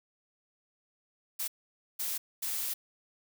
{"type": "noise bursts at uneven times", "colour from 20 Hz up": "blue", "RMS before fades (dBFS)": -34, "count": 3, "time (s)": [[1.39, 1.48], [1.99, 2.18], [2.42, 2.74]], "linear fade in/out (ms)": 10, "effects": []}